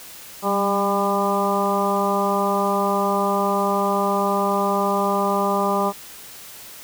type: harmonic tone with a mistuned harmonic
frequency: 200 Hz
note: G3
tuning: 35 cents sharp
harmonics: 1 / 2 / 3 / 4 / 5 / 6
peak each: -25 / -25 / -25 / -25 / -25 / -25 dBFS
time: 0.42-5.93 s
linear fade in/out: 50 ms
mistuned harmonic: 1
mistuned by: -32 cents
effects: white hiss -40 dBFS RMS until 6.83 s